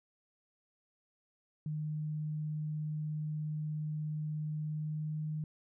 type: tone with pitch glide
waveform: sine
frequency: 152.8 to 153.86 Hz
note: D#3 to D#3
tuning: -31 to -19 cents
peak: -34 dBFS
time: 1.66-5.44 s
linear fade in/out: 2 ms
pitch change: +12 cents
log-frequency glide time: 4.57-5.21 s
effects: none